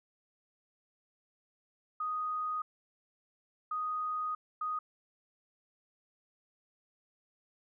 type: tone bursts at uneven times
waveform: sine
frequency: 1244.5 Hz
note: D#6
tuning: in tune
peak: -32 dBFS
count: 3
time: 2-2.62 / 3.71-4.35 / 4.61-4.79 s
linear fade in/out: 5 ms
effects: none